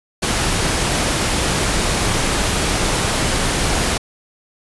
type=noise; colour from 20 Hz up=pink; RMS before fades=-18 dBFS; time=0.22-3.98 s; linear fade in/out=10 ms; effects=resampled to 24000 Hz